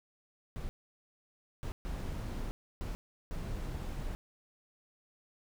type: noise bursts at uneven times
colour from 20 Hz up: brown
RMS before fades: -38 dBFS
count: 5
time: 0.56-0.69 / 1.63-1.72 / 1.85-2.51 / 2.81-2.95 / 3.31-4.15 s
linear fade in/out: 0 ms
effects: none